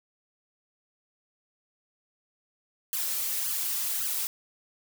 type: noise with flanger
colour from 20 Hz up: blue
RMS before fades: -30 dBFS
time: 2.93-4.27 s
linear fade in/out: 0 ms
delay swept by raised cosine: 0.63 to 5.13 ms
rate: 1.8 Hz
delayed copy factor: +1
effects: none